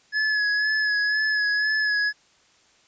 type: tone with vibrato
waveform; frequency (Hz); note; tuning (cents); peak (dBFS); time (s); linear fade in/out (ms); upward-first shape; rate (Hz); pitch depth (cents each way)
square; 1700; G#6; +40; -21; 0.12-2.13; 50; sine; 2; 28
effects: white hiss -59 dBFS RMS until 2.87 s + resampled to 16000 Hz